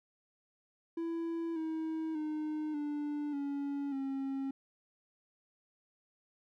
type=tone with pitch steps; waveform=triangle; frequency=332.6 / 319.2 / 306.4 / 294.1 / 282.3 / 270.9 Hz; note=E4 / D#4 / D#4 / D4 / C#4 / C#4; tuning=+16 / +44 / -27 / +3 / +32 / -40 cents; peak=-32 dBFS; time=0.97-4.51 s; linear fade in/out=5 ms; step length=590 ms; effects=none